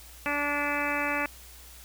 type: harmonic tone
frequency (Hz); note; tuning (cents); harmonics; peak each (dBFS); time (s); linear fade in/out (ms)
289.9; D4; -22; 1 / 2 / 3 / 4 / 5 / 6 / 7 / 8 / 9; -35 / -35 / -35 / -35 / -35 / -35 / -35 / -35 / -35; 0.26-1.26; 0
effects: added 60 Hz sine -50 dBFS peak until 1.84 s + white hiss -50 dBFS RMS until 1.84 s